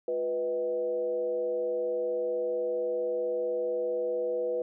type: tone with frequency modulation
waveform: sine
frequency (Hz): 493.9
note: B4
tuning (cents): 0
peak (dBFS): -27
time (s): 0.08-4.62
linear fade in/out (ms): 2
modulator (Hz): 140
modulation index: 0.62
effects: none